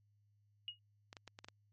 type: tone with exponential decay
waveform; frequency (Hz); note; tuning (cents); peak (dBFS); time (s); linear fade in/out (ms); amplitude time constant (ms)
sine; 2877; F#7; -49; -37; 0.68-0.79; 1; 22
type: clicks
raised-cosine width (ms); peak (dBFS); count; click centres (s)
0.2; -33; 6; 1.129 / 1.168 / 1.277 / 1.389 / 1.445 / 1.485
effects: added 103 Hz sine -70 dBFS peak until 1.72 s + MP3 32 kbps